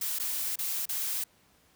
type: noise with dropouts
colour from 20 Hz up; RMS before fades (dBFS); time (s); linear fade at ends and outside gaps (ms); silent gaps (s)
blue; -32; 0.01-1.24; 5; 0.188-0.197 / 0.558-0.587 / 0.856-0.89
effects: pink hiss -64 dBFS RMS until 1.75 s + high-pass 60 Hz 12 dB/octave